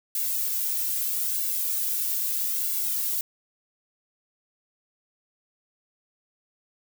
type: noise with flanger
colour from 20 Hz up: violet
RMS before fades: -27 dBFS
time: 0.15-3.21 s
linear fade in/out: 2 ms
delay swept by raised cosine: 1.6 to 2.42 ms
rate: 0.78 Hz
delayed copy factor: -1
effects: none